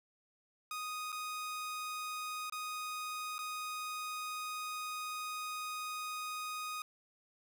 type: tone with dropouts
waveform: sawtooth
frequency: 1244.5 Hz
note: D#6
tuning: in tune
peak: -35 dBFS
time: 0.71-6.82 s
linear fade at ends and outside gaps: 2 ms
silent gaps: 1.12-1.126 / 2.498-2.523 / 3.382-3.389 s
effects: none